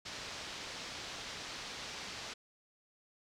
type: low-pass noise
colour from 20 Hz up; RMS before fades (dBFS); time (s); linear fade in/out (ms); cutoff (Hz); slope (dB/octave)
white; -45; 0.05-2.34; 10; 5600; 24
effects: none